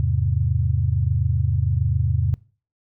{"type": "chord", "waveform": "sine", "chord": "E augmented", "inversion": "none", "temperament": "equal", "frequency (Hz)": [82.41, 103.83, 130.81], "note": ["E2", "G#2", "B#2"], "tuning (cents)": [0, 0, 0], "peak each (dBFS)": [-22, -22, -22], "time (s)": [0, 2.34], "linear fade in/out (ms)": 0, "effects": ["noise-tail reverb RT60 0.4 s tail -24 dB re dry"]}